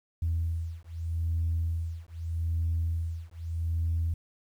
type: beating tone pair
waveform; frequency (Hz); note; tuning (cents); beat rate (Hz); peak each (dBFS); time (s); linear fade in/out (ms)
sine; 82.41 / 83.22; E2 / E2; 0 / +17; 0.81; -30; 0.22-4.14; 5
effects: tanh soft clip ceiling -21 dBFS + 10-bit